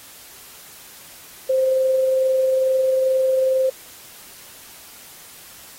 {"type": "tone with amplitude modulation", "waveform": "sine", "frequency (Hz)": 523.3, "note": "C5", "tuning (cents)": 0, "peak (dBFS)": -14, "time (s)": [1.49, 3.7], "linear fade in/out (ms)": 10, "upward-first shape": "sine", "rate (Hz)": 22.3, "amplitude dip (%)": 25, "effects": ["white hiss -43 dBFS RMS until 5.78 s", "AAC 48 kbps"]}